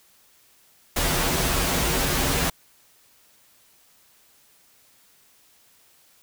pink noise with comb filter, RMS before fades -23 dBFS, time 0.96-2.5 s, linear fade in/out 5 ms, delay 9.5 ms, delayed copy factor -0.8, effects white hiss -58 dBFS RMS until 6.22 s

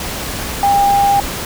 sine tone in noise, 801 Hz, G5, 37 cents sharp, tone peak -9 dBFS, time 0.63-1.2 s, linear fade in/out 2 ms, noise pink, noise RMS -23 dBFS, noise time 0-1.45 s, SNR +11 dB, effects none

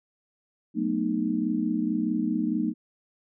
sine chord, B dominant seventh, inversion second, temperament just, 185.21 / 222.2 / 246.9 / 308.7 Hz, F#3 / A3 / B3 / D#4, +2 / +17 / 0 / -14 cents, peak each -32 / -28 / -30 / -28 dBFS, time 0.74-2.74 s, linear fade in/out 50 ms, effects none

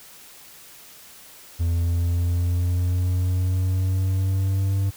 triangle exponential sweep, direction up, 84.3 to 98 Hz, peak -17 dBFS, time 1.59-4.91 s, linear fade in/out 20 ms, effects white hiss -46 dBFS RMS until 4.96 s

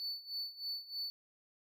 triangle tone with tremolo, 4483 Hz, C#8, 19 cents sharp, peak -35 dBFS, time 0-1.1 s, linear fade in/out 0 ms, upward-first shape sine, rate 3.2 Hz, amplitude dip 85%, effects none

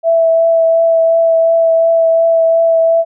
sine tone with vibrato, 659.3 Hz, E5, in tune, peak -7 dBFS, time 0.03-3.05 s, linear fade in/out 50 ms, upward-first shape triangle, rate 2.8 Hz, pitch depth 14 cents each way, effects none

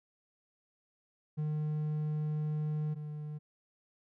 triangle tone pair in turn, 152.2 / 150.54 Hz, D#3 / D3, -38 / +43 cents, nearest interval unison, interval 19 cents, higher first, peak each -29 / -36 dBFS, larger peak first, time 1.37-2.95 / 2.95-3.39 s, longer first, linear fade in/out 20 ms, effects none

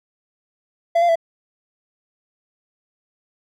triangle tone with pitch steps, 677 / 692 / 665 Hz, E5 / F5 / E5, +46 / -16 / +15 cents, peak -11 dBFS, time 0.95-1.157 s, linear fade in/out 10 ms, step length 69 ms, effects none

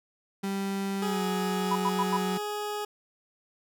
35% pulse tone with pitch glide, 196.1 to 185.63 Hz, G3 to F#3, +1 to +6 cents, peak -27 dBFS, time 0.43-2.38 s, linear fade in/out 10 ms, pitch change -95 cents, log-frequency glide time 1.02-1.25 s
20% pulse tone, 417.3 Hz, G#4, 8 cents sharp, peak -26 dBFS, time 1.02-2.85 s, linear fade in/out 5 ms
sine tone bursts, 987.8 Hz, B5, in tune, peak -24 dBFS, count 4, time 1.71-2.169 s, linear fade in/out 5 ms, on 45 ms, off 93 ms
effects none

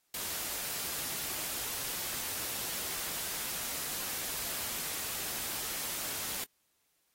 white noise, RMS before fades -37 dBFS, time 0.14-6.44 s, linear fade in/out 2 ms, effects white hiss -75 dBFS RMS until 7.14 s + AAC 48 kbps

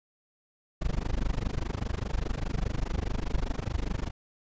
brown noise with amplitude modulation, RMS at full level -26 dBFS, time 0.81-4.11 s, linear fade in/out 10 ms, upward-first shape sine, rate 24.9 Hz, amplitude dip 100%, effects resampled to 16000 Hz

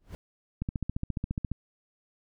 brown noise with exponential growth, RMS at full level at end -35 dBFS, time 0-0.15 s, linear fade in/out 0 ms, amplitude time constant 32 ms
click train, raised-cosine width 5 ms, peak -18 dBFS, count 14, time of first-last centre 0.62-1.517 s, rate 14.5 Hz
effects none

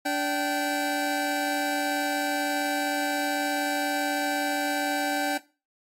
25% pulse tone pair together, 290.4 / 775.3 Hz, D4 / G5, -19 / -19 cents, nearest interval octave + perfect fourth, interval 1700 cents, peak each -24 dBFS, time 0.05-5.38 s, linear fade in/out 10 ms, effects noise-tail reverb RT60 0.3 s tail -17 dB re dry + AAC 48 kbps

